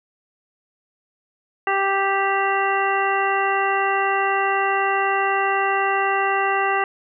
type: harmonic tone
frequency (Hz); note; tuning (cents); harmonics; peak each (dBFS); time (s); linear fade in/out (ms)
392; G4; 0; 1 / 2 / 3 / 4 / 5 / 7; -25 / -22 / -24 / -27 / -25 / -29; 1.67-6.84; 2
effects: none